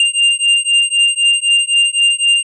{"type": "beating tone pair", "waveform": "square", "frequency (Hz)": [2794, 2797.9], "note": ["F7", "F7"], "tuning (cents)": [0, 3], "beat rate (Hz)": 3.9, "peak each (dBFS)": -14, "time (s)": [0, 2.43], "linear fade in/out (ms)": 2, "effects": ["resampled to 24000 Hz"]}